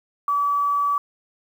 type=tone with quantisation; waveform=sine; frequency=1147 Hz; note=D6; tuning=41 cents flat; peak=-18 dBFS; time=0.28-0.98 s; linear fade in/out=2 ms; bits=8; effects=none